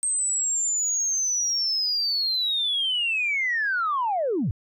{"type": "linear sweep", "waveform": "sine", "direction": "down", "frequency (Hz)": [8372, 80.9], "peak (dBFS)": -21, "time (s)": [0.03, 4.51], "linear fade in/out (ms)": 0, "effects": ["tanh soft clip ceiling -17 dBFS"]}